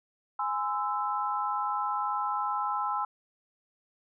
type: chord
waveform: sine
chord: Ab augmented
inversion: none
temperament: equal with one note detuned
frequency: 830.6 / 1027.3 / 1318.5 Hz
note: Ab5 / C6 / E6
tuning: 0 / -32 / 0 cents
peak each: -32 dBFS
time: 0.39-3.05 s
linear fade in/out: 5 ms
effects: none